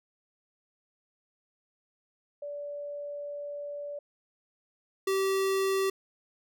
sine / square tone pair in turn, 579 / 386.4 Hz, D5 / G4, -25 / -25 cents, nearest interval perfect fifth, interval 700 cents, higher first, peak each -35 / -26 dBFS, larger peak second, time 2.42-3.99 / 5.07-5.9 s, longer first, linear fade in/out 5 ms, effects none

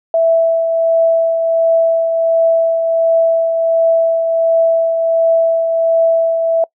sine tone with tremolo, 659.3 Hz, E5, in tune, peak -7 dBFS, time 0.14-6.64 s, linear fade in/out 2 ms, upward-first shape triangle, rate 1.4 Hz, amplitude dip 45%, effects noise-tail reverb RT60 0.1 s tail -24 dB re dry

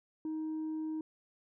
sine tone with tanh clipping, 313.8 Hz, D#4, 15 cents sharp, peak -35 dBFS, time 0.25-1.01 s, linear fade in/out 2 ms, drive 1 dB, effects none

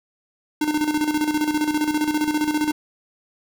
square tone with tremolo, 302.7 Hz, D#4, 48 cents flat, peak -18 dBFS, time 0.61-2.72 s, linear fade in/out 5 ms, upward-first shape square, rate 15 Hz, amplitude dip 60%, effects none

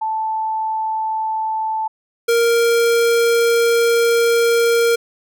sine / square tone pair in turn, 878 / 466.4 Hz, A5 / A#4, -4 / +1 cents, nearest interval major seventh, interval 1095 cents, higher first, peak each -18 / -13 dBFS, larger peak second, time 0.01-1.88 / 2.28-4.96 s, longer second, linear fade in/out 10 ms, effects none

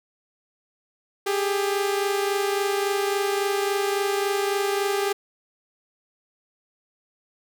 sawtooth tone pair together, 397.2 / 420.8 Hz, G4 / G#4, +23 / +23 cents, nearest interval minor second, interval 100 cents, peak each -19 / -25 dBFS, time 1.26-5.13 s, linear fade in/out 10 ms, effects none

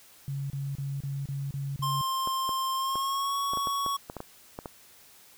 sine tone bursts, 138.59 Hz, C#3, in tune, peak -30 dBFS, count 7, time 0.28-2.012 s, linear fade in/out 0 ms, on 220 ms, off 32 ms
square tone with pitch glide, 1056 to 1115.6 Hz, C6 to C#6, +16 to +11 cents, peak -28 dBFS, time 1.82-3.97 s, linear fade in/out 10 ms, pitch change +95 cents, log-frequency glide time 2.75-3.36 s
clicks, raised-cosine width 1 ms, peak -22 dBFS, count 12, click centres 2.274 / 2.492 / 2.956 / 3.535 / 3.573 / 3.672 / 3.863 / 4.099 / 4.167 / 4.204 / 4.589 / 4.658 s
effects white hiss -55 dBFS RMS until 5.37 s

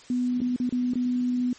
sine tone with dropouts, 247.9 Hz, B3, 7 cents sharp, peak -22 dBFS, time 0.1-1.53 s, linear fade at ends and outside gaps 2 ms, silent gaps 0.405-0.415 / 0.562-0.6 / 0.693-0.724 / 0.936-0.955 s, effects white hiss -50 dBFS RMS until 1.58 s + MP3 32 kbps

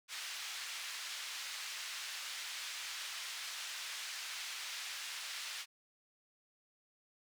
white band-pass noise, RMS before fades -44 dBFS, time 0.08-5.66 s, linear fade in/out 50 ms, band 1500 to 4900 Hz, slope 12 dB/octave, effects none

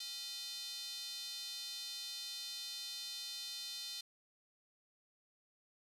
square tone with high-pass filter, 277.2 Hz, C#4, in tune, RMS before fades -45 dBFS, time 0-4.01 s, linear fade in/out 5 ms, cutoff 4000 Hz, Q 4.2, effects resampled to 32000 Hz + 11-bit

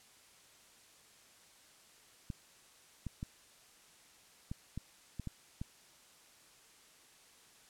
clicks, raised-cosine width 5 ms, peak -27 dBFS, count 8, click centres 2.302 / 3.067 / 3.229 / 4.515 / 4.776 / 5.197 / 5.273 / 5.615 s, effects white hiss -62 dBFS RMS until 7.69 s + low-pass 10000 Hz 12 dB/octave

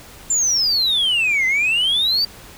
sine exponential two-way sweep, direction down then up, 7350 to 2027 to 4713 Hz, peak -13 dBFS, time 0.3-2.25 s, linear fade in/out 5 ms, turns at 1.46 s, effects tanh soft clip ceiling -13 dBFS + pink hiss -41 dBFS RMS until 2.57 s

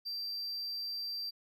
triangle tone, 4699 Hz, D8, in tune, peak -35 dBFS, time 0.05-1.31 s, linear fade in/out 20 ms, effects none

